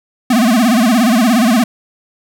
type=tone with vibrato; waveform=square; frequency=233.2 Hz; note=A#3; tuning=1 cent sharp; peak=-9 dBFS; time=0.3-1.64 s; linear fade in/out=5 ms; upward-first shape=sine; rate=17 Hz; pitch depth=180 cents each way; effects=none